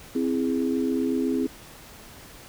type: chord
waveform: sine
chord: C augmented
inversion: none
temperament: equal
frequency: 261.6 / 329.6 / 415.3 Hz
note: C4 / E4 / G#4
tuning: 0 / 0 / 0 cents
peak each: -24 / -28 / -29 dBFS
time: 0.15-1.47 s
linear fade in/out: 5 ms
effects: pink hiss -46 dBFS RMS until 2.48 s